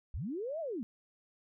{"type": "linear two-way sweep", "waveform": "sine", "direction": "up then down", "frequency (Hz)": [43.65, 679, 202.3], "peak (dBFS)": -35, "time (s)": [0.14, 0.83], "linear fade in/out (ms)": 0, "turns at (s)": 0.6, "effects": []}